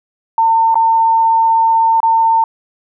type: tone with dropouts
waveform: sine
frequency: 904 Hz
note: A5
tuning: 47 cents sharp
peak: -8 dBFS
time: 0.38-2.44 s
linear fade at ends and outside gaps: 2 ms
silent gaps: 0.744-0.755 / 2.003-2.03 s
effects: none